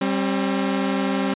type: tone pair together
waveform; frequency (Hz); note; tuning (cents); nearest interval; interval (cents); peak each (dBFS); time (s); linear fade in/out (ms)
sawtooth; 196 / 267.9; G3 / C4; 0 / +41; perfect fourth; 541; -19; 0.01-1.34; 5
effects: resampled to 8000 Hz